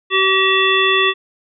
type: harmonic tone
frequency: 382.7 Hz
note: G4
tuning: 42 cents flat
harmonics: 1 / 3 / 5 / 7 / 9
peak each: -18 / -18 / -18 / -18 / -18 dBFS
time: 0.1-1.14 s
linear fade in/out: 50 ms
effects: none